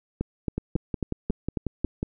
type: two click trains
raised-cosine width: 3 ms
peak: -14 / -13 dBFS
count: 9 / 7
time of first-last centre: 0.58-2.029 / 0.21-1.845 s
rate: 5.52 / 3.67 Hz
effects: none